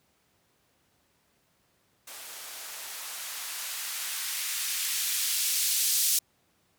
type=noise with band-pass filter sweep; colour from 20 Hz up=violet; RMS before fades=-31 dBFS; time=2.07-6.19 s; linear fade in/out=5 ms; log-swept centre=420 to 4600 Hz; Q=0.73; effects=pink hiss -69 dBFS RMS until 6.78 s + high-pass 80 Hz 12 dB/octave